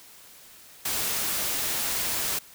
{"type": "noise", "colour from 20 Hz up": "white", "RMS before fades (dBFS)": -28, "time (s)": [0.85, 2.39], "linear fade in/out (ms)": 5, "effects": ["white hiss -50 dBFS RMS until 2.54 s"]}